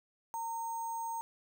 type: tone with sample-and-hold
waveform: sine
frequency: 918 Hz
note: A#5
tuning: 27 cents flat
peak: -35 dBFS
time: 0.34-1.21 s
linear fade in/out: 0 ms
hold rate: 7350 Hz
effects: none